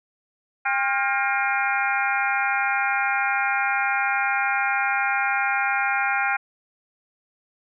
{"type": "harmonic tone with a mistuned harmonic", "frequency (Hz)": 267.1, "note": "C4", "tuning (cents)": 36, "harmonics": [3, 4, 5, 6, 7, 8, 9], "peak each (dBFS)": [-25, -33, -25, -29, -32, -31, -28], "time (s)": [0.65, 6.37], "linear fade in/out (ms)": 10, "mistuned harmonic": 5, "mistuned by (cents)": 85, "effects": []}